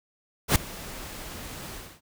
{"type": "noise with ADSR envelope", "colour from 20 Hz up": "pink", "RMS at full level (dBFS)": -18, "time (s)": [0.48, 2.01], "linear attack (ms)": 77, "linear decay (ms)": 4, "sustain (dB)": -21, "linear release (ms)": 270, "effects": []}